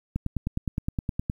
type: click train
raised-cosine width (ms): 5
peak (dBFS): -14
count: 12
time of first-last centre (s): 0.16-1.299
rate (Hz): 9.66
effects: 9-bit